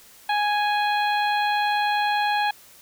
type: harmonic tone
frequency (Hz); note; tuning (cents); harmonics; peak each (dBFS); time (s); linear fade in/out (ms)
830.6; G#5; 0; 1 / 2 / 3 / 4 / 5; -21 / -27 / -31 / -33 / -35; 0.29-2.51; 5
effects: white hiss -50 dBFS RMS until 2.81 s